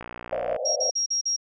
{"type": "click train", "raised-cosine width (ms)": 0.5, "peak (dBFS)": -21, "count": 34, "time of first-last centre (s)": [0.01, 0.563], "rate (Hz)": 59.7}
{"type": "band-pass noise", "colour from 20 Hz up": "pink", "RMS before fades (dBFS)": -28, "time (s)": [0.32, 0.9], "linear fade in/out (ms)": 5, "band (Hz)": [500, 710], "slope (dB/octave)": 96}
{"type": "tone bursts", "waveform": "sine", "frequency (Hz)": 5610, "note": "F8", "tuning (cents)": 7, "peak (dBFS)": -22, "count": 5, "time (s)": [0.65, 1.364], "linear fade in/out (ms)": 10, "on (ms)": 110, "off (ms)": 41}
{"effects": []}